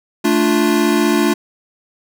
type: chord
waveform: square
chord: D minor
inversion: second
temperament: equal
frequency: 220 / 293.7 / 349.2 Hz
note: A3 / D4 / F4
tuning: 0 / 0 / 0 cents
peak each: -18 / -17 / -17 dBFS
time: 0.24-1.34 s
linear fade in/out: 10 ms
effects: none